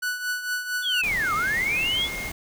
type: tone with tremolo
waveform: 45% pulse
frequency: 1481 Hz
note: F#6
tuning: 1 cent sharp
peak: -23 dBFS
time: 0.02-1.02 s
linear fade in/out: 10 ms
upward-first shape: triangle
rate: 4.4 Hz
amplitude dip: 70%
type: linear two-way sweep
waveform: sine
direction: down then up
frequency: 3500 to 1174.7 to 3500 Hz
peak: -22 dBFS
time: 0.82-2.09 s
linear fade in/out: 50 ms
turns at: 1.34 s
type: noise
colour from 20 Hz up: pink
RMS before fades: -35 dBFS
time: 1.03-2.32 s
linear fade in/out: 5 ms
type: tone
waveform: triangle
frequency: 2137 Hz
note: C7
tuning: 36 cents sharp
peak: -29 dBFS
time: 1.19-2.32 s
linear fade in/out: 50 ms
effects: none